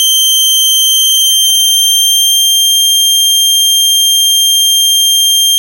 sawtooth tone with pitch glide, 3136 to 3187 Hz, G7 to G7, 0 to +28 cents, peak -3 dBFS, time 0-5.58 s, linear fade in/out 0 ms, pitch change +28 cents, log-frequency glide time 0.83-2.84 s, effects none

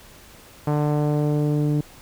sawtooth tone with low-pass filter sweep, 148.6 Hz, D3, 21 cents sharp, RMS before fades -21 dBFS, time 0.67-1.81 s, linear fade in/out 5 ms, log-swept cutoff 960 to 320 Hz, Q 1.3, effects pink hiss -47 dBFS RMS until 2.01 s

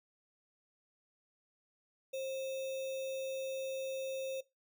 sine tone with sample-and-hold, 532 Hz, C5, 29 cents sharp, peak -36 dBFS, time 2.13-4.41 s, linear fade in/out 10 ms, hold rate 3150 Hz, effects noise-tail reverb RT60 0.2 s tail -19 dB re dry

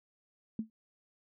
sine tone with exponential decay, 220.8 Hz, A3, 6 cents sharp, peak -28 dBFS, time 0.59-0.7 s, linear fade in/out 2 ms, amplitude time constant 22 ms, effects none

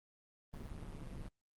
brown noise with amplitude modulation, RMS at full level -43 dBFS, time 0.53-1.29 s, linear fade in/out 10 ms, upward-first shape sine, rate 146 Hz, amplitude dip 75%, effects Opus 32 kbps

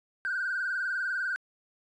triangle tone with vibrato, 1512 Hz, F#6, 37 cents sharp, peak -25 dBFS, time 0.25-1.36 s, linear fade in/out 0 ms, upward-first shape sine, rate 20 Hz, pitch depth 89 cents each way, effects tanh soft clip ceiling -25 dBFS + resampled to 22050 Hz

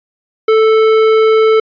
triangle tone with tanh clipping, 440 Hz, A4, in tune, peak -8 dBFS, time 0.48-1.6 s, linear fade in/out 5 ms, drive 18 dB, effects resampled to 11025 Hz

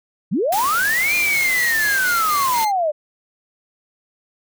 sine linear two-way sweep, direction up then down, 138.59 to 2436 to 581 Hz, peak -16 dBFS, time 0.31-2.92 s, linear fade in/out 20 ms, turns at 1.15 s
white noise, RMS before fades -26 dBFS, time 0.52-2.65 s, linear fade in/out 5 ms
20% pulse tone bursts, 2094 Hz, C7, 1 cent sharp, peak -22 dBFS, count 7, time 1.06-2.722 s, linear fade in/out 50 ms, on 210 ms, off 32 ms
effects none

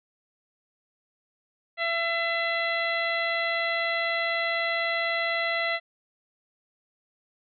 harmonic tone, 672 Hz, E5, 33 cents sharp, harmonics 1 / 2 / 3 / 4 / 5 / 6, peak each -30 / -34 / -27 / -36 / -37 / -38 dBFS, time 1.77-5.8 s, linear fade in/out 50 ms, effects none

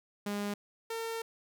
sawtooth tone pair in turn, 204.4 / 454.4 Hz, G#3 / A#4, -27 / -44 cents, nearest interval octave + major second, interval 1383 cents, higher second, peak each -29 / -31 dBFS, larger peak first, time 0.26-0.54 / 0.9-1.22 s, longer second, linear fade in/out 5 ms, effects none

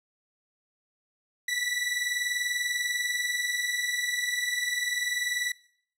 sawtooth tone pair together, 1944.7 / 1965 Hz, B6 / B6, -27 / -9 cents, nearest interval unison, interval 18 cents, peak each -29 / -25 dBFS, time 1.48-5.52 s, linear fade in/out 5 ms, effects noise-tail reverb RT60 0.6 s tail -21 dB re dry + low-pass 12000 Hz 12 dB/octave

